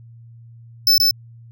square tone with echo, 5274 Hz, E8, in tune, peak -11 dBFS, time 0.87-0.98 s, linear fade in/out 2 ms, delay 130 ms, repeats 1, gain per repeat -2 dB, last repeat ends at 1.11 s, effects added 116 Hz sine -40 dBFS peak until 1.51 s

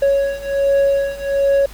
triangle beating tone pair, 554.4 / 555.7 Hz, C#5 / C#5, 0 / +4 cents, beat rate 1.3 Hz, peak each -16 / -14 dBFS, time 0.02-1.66 s, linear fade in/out 5 ms, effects added 50 Hz sine -37 dBFS peak until 1.73 s + pink hiss -41 dBFS RMS until 1.73 s

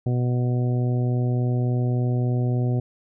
harmonic tone, 123.47 Hz, B2, in tune, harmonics 1 / 2 / 3 / 4 / 5 / 6, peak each -20 / -29 / -32 / -37 / -38 / -40 dBFS, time 0.06-2.8 s, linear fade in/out 5 ms, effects none

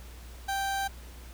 30% pulse tone, 784 Hz, G5, in tune, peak -26 dBFS, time 0.48-0.88 s, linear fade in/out 10 ms, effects added 60 Hz sine -44 dBFS peak until 1.33 s + pink hiss -52 dBFS RMS until 1.33 s

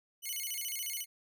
5% pulse tone with vibrato, 2535 Hz, D#7, 32 cents sharp, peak -27 dBFS, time 0.22-1.06 s, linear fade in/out 50 ms, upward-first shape square, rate 14 Hz, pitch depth 280 cents each way, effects none

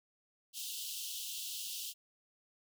pink high-pass noise, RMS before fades -42 dBFS, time 0.53-1.94 s, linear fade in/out 50 ms, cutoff 2800 Hz, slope 96 dB/octave, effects none

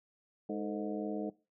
harmonic tone with a mistuned harmonic, 103.83 Hz, G#2, in tune, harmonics 2 / 3 / 4 / 5 / 6 / 7, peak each -39 / -39 / -40 / -46 / -44 / -47 dBFS, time 0.49-1.3 s, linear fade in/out 5 ms, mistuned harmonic 4, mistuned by +110 cents, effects noise-tail reverb RT60 0.3 s tail -21 dB re dry

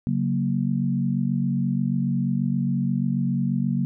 sine chord, F# major, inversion second, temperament equal, 138.59 / 185 / 233.1 Hz, C#3 / F#3 / A#3, 0 / 0 / 0 cents, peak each -25 dBFS, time 0.07-3.85 s, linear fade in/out 0 ms, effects none

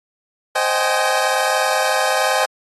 25% pulse chord, Ab major seventh, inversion first, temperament equal with one note detuned, 523.3 / 622.3 / 769.6 / 830.6 Hz, C5 / Eb5 / G5 / Ab5, 0 / 0 / -32 / 0 cents, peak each -18 dBFS, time 0.55-2.46 s, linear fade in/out 10 ms, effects AAC 32 kbps

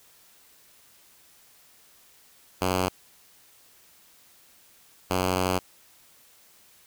5% pulse tone bursts at uneven times, 92.3 Hz, F#2, 4 cents flat, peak -12 dBFS, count 2, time 2.61-2.89 / 5.1-5.59 s, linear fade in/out 10 ms, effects white hiss -57 dBFS RMS until 6.86 s

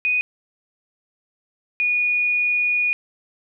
sine tone pair in turn, 2485 / 2454 Hz, D#7 / D#7, -3 / -25 cents, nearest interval unison, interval 22 cents, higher first, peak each -17 dBFS, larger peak neither, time 0.05-0.21 / 1.8-2.93 s, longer second, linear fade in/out 0 ms, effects none

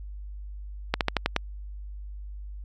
slowing click train, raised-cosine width 0.3 ms, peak -6 dBFS, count 6, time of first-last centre 0.94-1.363 s, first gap 68 ms, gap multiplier 1.11, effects added 50 Hz sine -36 dBFS peak until 2.64 s + AAC 48 kbps

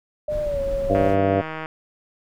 brown noise, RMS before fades -31 dBFS, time 0.28-1.17 s, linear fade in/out 50 ms
sine tone with pitch glide, 602 to 552 Hz, D5 to C#5, +43 to -7 cents, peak -22 dBFS, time 0.28-1.09 s, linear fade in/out 5 ms, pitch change -150 cents, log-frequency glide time 0.42-0.61 s
harmonic tone, 98 Hz, G2, in tune, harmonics 1 / 2 / 3 / 4 / 5 / 6 / 7, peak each -25 / -28 / -24 / -27 / -24 / -25 / -22 dBFS, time 0.89-1.42 s, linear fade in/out 20 ms
click train, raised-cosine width 0.5 ms, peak -16 dBFS, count 113, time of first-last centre 0.95-1.659 s, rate 158 Hz
effects none

